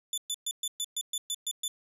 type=tone bursts; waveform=20% pulse; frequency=3500 Hz; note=A7; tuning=10 cents flat; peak=-24 dBFS; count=10; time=0.13-1.68 s; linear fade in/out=2 ms; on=47 ms; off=120 ms; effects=none